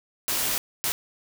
white noise bursts at uneven times, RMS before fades -26 dBFS, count 2, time 0.28-0.58 / 0.84-0.92 s, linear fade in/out 0 ms, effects none

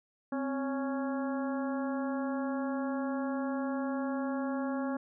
harmonic tone with a mistuned harmonic, 277.2 Hz, C#4, in tune, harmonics 1 / 2 / 3 / 4 / 5 / 6, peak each -32 / -38 / -42 / -44 / -46 / -48 dBFS, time 0.32-4.97 s, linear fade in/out 5 ms, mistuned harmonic 1, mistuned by -96 cents, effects none

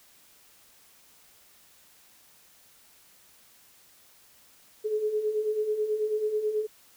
sine beating tone pair, 420 / 429.2 Hz, G#4 / A4, +19 / -43 cents, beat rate 9.2 Hz, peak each -33 / -26 dBFS, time 4.84-6.67 s, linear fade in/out 20 ms, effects white hiss -58 dBFS RMS until 6.96 s

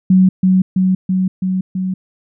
sine tone with echo, 186.6 Hz, F#3, 15 cents sharp, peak -6 dBFS, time 0.1-0.29 s, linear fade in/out 5 ms, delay 330 ms, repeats 5, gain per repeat -2 dB, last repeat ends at 1.94 s, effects none

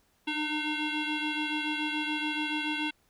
sine tone with frequency modulation, 1519 Hz, F#6, 45 cents sharp, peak -27 dBFS, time 0.27-2.91 s, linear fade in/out 10 ms, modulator 609 Hz, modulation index 3.1, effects tanh soft clip ceiling -26 dBFS + pink hiss -69 dBFS RMS until 3.09 s

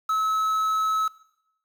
triangle tone with quantisation, 1293 Hz, E6, 34 cents flat, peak -19 dBFS, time 0.09-1.08 s, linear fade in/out 5 ms, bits 7, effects noise-tail reverb RT60 0.8 s tail -19 dB re dry

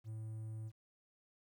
triangle tone, 110 Hz, A2, in tune, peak -40 dBFS, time 0.04-0.72 s, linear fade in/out 50 ms, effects 12-bit

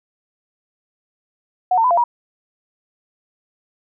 sine tone with pitch steps, 733 / 905 / 1002 / 691 / 956 Hz, F#5 / A5 / B5 / F5 / A#5, -16 / +48 / +25 / -19 / +43 cents, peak -12 dBFS, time 1.71-2.04 s, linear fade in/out 5 ms, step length 66 ms, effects none

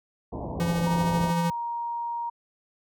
pink low-pass noise, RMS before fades -32 dBFS, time 0.32-1.31 s, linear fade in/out 10 ms, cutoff 1000 Hz, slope 96 dB/octave
square tone with tremolo, 170 Hz, F3, 46 cents flat, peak -23 dBFS, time 0.6-1.5 s, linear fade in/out 0 ms, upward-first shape sine, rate 13 Hz, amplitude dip 30%
sine tone, 940 Hz, A#5, 14 cents sharp, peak -28 dBFS, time 0.86-2.3 s, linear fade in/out 10 ms
effects high-pass 60 Hz 12 dB/octave

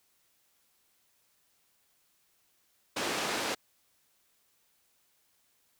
pink band-pass noise, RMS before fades -33 dBFS, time 2.96-3.55 s, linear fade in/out 10 ms, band 320 to 6800 Hz, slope 12 dB/octave, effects white hiss -71 dBFS RMS until 5.79 s

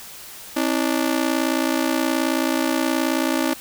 sawtooth ring-modulated tone, 293.7 Hz, D4, in tune, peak -12 dBFS, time 0.56-3.54 s, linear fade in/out 10 ms, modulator 29.4 Hz, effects white hiss -39 dBFS RMS until 3.6 s

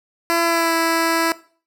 10% pulse tone with pitch glide, 336.9 to 330 Hz, E4 to E4, +38 to +2 cents, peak -8 dBFS, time 0.3-1.32 s, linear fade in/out 0 ms, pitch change -36 cents, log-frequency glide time 0.44-0.74 s, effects noise-tail reverb RT60 0.4 s tail -18 dB re dry

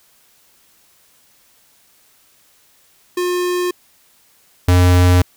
square tone pair in turn, 357.5 / 89.63 Hz, F4 / F2, +41 / +45 cents, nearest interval 2 octaves, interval 2396 cents, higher first, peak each -17 / -9 dBFS, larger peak second, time 3.17-3.71 / 4.68-5.22 s, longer neither, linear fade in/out 5 ms, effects white hiss -54 dBFS RMS until 5.36 s

